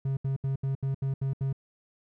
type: tone bursts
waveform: triangle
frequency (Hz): 135.3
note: C#3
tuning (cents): -42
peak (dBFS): -24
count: 8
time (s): 0.05-1.528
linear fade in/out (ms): 5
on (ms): 120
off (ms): 74
effects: none